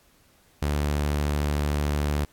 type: tone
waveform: sawtooth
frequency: 73.4 Hz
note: D2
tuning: in tune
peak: -19 dBFS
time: 0.62-2.25 s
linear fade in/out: 5 ms
effects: pink hiss -60 dBFS RMS until 2.32 s + AAC 64 kbps